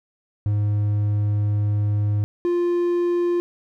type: tone pair in turn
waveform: triangle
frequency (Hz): 103.83 / 349.2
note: G#2 / F4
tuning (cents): 0 / 0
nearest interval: octave + major sixth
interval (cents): 2100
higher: second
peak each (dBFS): -16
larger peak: neither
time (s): 0.46-2.24 / 2.45-3.4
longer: first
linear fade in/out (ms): 0
effects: none